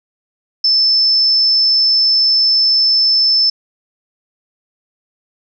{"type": "tone", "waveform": "sine", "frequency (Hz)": 5274, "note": "E8", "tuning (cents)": 0, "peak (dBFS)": -9, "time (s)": [0.64, 3.5], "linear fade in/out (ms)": 5, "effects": []}